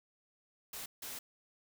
white noise bursts at uneven times, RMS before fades -44 dBFS, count 2, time 0.73-0.86 / 1.02-1.19 s, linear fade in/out 5 ms, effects none

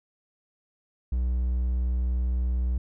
triangle tone, 61.74 Hz, B1, in tune, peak -21 dBFS, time 1.12-2.78 s, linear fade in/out 5 ms, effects none

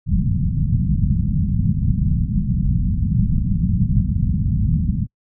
white low-pass noise, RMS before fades -18 dBFS, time 0.06-5.07 s, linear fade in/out 50 ms, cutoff 200 Hz, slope 48 dB/octave, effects noise-tail reverb RT60 0.1 s tail -25 dB re dry

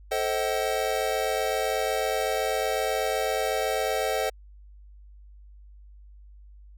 square chord, A diminished seventh, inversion none, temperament just, 440 / 528 / 633.6 / 760.3 Hz, A4 / C5 / Eb5 / Gb5, 0 / +16 / +31 / +47 cents, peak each -31 dBFS, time 0.11-4.3 s, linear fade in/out 10 ms, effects added 50 Hz sine -46 dBFS peak until 6.77 s

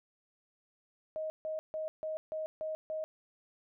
sine tone bursts, 627 Hz, D#5, 13 cents sharp, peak -34 dBFS, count 7, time 1.16-3.04 s, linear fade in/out 0 ms, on 140 ms, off 150 ms, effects none

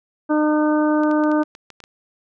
harmonic tone, 303.5 Hz, D#4, 43 cents flat, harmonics 1 / 2 / 3 / 4 / 5, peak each -16 / -22 / -26 / -28 / -30 dBFS, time 0.29-1.44 s, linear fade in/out 20 ms
clicks, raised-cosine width 0.2 ms, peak -23 dBFS, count 9, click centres 1.035 / 1.113 / 1.238 / 1.316 / 1.432 / 1.551 / 1.703 / 1.803 / 1.839 s
effects none

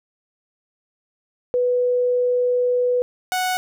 sine / sawtooth tone pair in turn, 493.9 / 738.1 Hz, B4 / F#5, 0 / -4 cents, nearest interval perfect fifth, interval 696 cents, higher second, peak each -16 dBFS, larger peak neither, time 1.54-3.02 / 3.32-3.57 s, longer first, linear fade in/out 0 ms, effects none

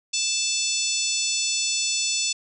harmonic tone with a mistuned harmonic, 880 Hz, A5, in tune, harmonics 3 / 4 / 5 / 6 / 7 / 8 / 9, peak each -30 / -30 / -30 / -30 / -30 / -30 / -30 dBFS, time 0.13-2.33 s, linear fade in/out 10 ms, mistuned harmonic 7, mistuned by -40 cents, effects none

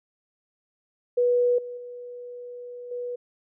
sine tone with level steps, 488.5 Hz, B4, 19 cents flat, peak -18 / -33 / -36 / -29 dBFS, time 1.17-3.16 s, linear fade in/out 10 ms, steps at 1.58 / 1.77 / 2.91 s, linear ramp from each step 5 ms, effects none

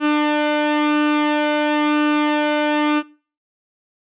sawtooth tone with flanger, 298.9 Hz, D4, 31 cents sharp, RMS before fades -17 dBFS, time 0-3.03 s, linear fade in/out 50 ms, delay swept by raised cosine 0.72 to 1.36 ms, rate 0.98 Hz, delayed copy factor +0.5, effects noise-tail reverb RT60 0.4 s tail -22 dB re dry + resampled to 8000 Hz

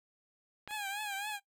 clicks, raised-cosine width 0.3 ms, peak -26 / -34 dBFS, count 2, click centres 0.676 / 0.709 s
15% pulse tone with vibrato, 817 Hz, G#5, 29 cents flat, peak -30 dBFS, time 0.68-1.4 s, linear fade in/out 50 ms, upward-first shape triangle, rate 3.7 Hz, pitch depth 100 cents each way
effects noise-tail reverb RT60 0.1 s tail -18 dB re dry

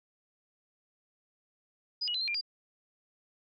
sine tone with pitch steps, 4966 / 2905 / 4038 / 4181 / 2388 / 4805 Hz, D#8 / F#7 / B7 / C8 / D7 / D8, -4 / -32 / +38 / -2 / +28 / +39 cents, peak -30 dBFS, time 2.01-2.412 s, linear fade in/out 10 ms, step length 67 ms, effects none

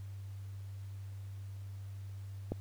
click, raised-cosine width 2 ms, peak -21 dBFS, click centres 2.52 s, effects added 98 Hz sine -42 dBFS peak until 2.6 s + pink hiss -64 dBFS RMS until 2.6 s

